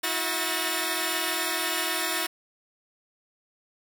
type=tone cluster; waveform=5% pulse; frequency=322.3 / 362.8 / 657 / 1806 Hz; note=E4 / F#4 / E5 / A6; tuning=-39 / -34 / -6 / +45 cents; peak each=-19 / -19 / -27 / -20 dBFS; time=0.03-2.27 s; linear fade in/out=10 ms; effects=none